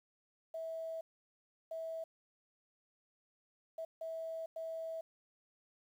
sine tone bursts at uneven times, 651 Hz, E5, 22 cents flat, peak -39 dBFS, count 5, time 0.54-1.01 / 1.71-2.04 / 3.78-3.85 / 4.01-4.46 / 4.56-5.01 s, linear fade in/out 5 ms, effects 11-bit

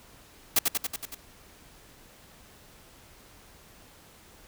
white noise with echo, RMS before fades -21 dBFS, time 0.56-0.59 s, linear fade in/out 5 ms, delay 93 ms, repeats 6, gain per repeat -3 dB, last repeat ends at 1.148 s, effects pink hiss -54 dBFS RMS until 4.47 s

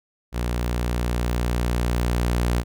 sawtooth tone with level ramp, 59.9 Hz, A#1, 48 cents sharp, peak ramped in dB -19 to -15 dBFS, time 0.32-2.64 s, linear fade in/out 50 ms, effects none

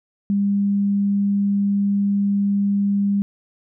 sine tone, 200.7 Hz, G3, 41 cents sharp, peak -16 dBFS, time 0.3-3.22 s, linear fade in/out 0 ms, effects none

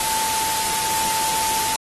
sine tone in noise, 883 Hz, A5, 6 cents sharp, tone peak -25 dBFS, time 0-1.76 s, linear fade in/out 2 ms, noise white, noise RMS -23 dBFS, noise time 0-1.76 s, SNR -5 dB, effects AAC 32 kbps

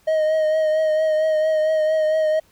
triangle tone with vibrato, 625 Hz, D#5, 8 cents sharp, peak -14 dBFS, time 0.07-2.4 s, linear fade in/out 10 ms, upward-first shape triangle, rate 4.4 Hz, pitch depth 30 cents each way, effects pink hiss -58 dBFS RMS until 2.51 s

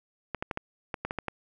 clicks, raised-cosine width 0.5 ms, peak -16 dBFS, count 9, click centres 0.347 / 0.425 / 0.512 / 0.574 / 0.942 / 1.05 / 1.109 / 1.187 / 1.283 s, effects none

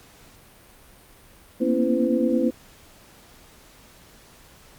sine tone cluster, 234 / 243.3 / 273.1 / 332.1 / 509 Hz, A#3 / B3 / C#4 / E4 / C5, +7 / -26 / -26 / +13 / -48 cents, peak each -25 dBFS, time 1.6-2.51 s, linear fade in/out 20 ms, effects pink hiss -51 dBFS RMS until 4.78 s + Opus 48 kbps

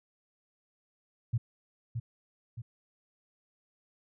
sine tone with echo, 116.54 Hz, A#2, in tune, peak -25 dBFS, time 1.33-1.38 s, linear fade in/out 10 ms, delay 620 ms, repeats 2, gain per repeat -6 dB, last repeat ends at 2.62 s, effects none

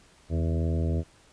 harmonic tone with a mistuned harmonic, 82.4 Hz, E2, in tune, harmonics 1 / 2 / 3 / 4 / 5 / 6 / 7 / 8, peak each -25 / -31 / -35 / -37 / -39 / -41 / -42 / -43 dBFS, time 0.29-1.04 s, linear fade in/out 50 ms, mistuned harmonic 2, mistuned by -59 cents, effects pink hiss -58 dBFS RMS until 1.32 s + resampled to 22050 Hz

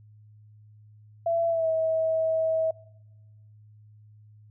sine tone with pitch glide, 671 to 644 Hz, E5 to E5, +31 to -41 cents, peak -22 dBFS, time 1.26-2.71 s, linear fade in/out 5 ms, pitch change -72 cents, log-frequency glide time 1.49-1.68 s, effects noise-tail reverb RT60 1.0 s tail -23 dB re dry + added 106 Hz sine -50 dBFS peak until 4.5 s

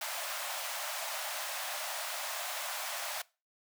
pink high-pass noise, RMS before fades -38 dBFS, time 0.01-3.22 s, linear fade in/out 5 ms, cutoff 570 Hz, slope 96 dB/octave, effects noise-tail reverb RT60 0.3 s tail -22 dB re dry

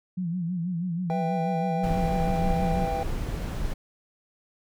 sine tone with vibrato, 174.61 Hz, F3, in tune, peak -26 dBFS, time 0.17-2.86 s, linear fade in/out 10 ms, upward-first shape sine, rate 6.2 Hz, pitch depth 100 cents each way
triangle chord, E minor, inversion second, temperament just, 494.4 / 659.3 / 791.1 Hz, B4 / E5 / G5, +2 / 0 / +16 cents, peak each -31 / -32 / -27 dBFS, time 1.1-3.03 s, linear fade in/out 0 ms
brown noise, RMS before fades -29 dBFS, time 1.83-3.74 s, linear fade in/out 10 ms
effects none

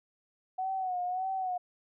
sine tone with vibrato, 741 Hz, F#5, 2 cents sharp, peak -30 dBFS, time 0.58-1.58 s, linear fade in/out 10 ms, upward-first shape sine, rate 1.7 Hz, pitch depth 61 cents each way, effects none

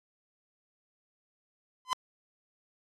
45% pulse tone with exponential growth, 1020 Hz, C6, 44 cents flat, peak -22 dBFS, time 1.85-1.93 s, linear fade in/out 0 ms, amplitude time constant 16 ms, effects low-pass 8000 Hz 12 dB/octave + AAC 48 kbps

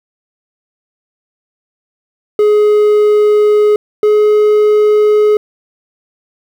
triangle tone pair in turn, 420 / 422.3 Hz, G#4 / G#4, +19 / +29 cents, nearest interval unison, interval 10 cents, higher second, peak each -4 dBFS, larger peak neither, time 2.39-3.76 / 4.03-5.37 s, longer first, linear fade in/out 2 ms, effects 7-bit

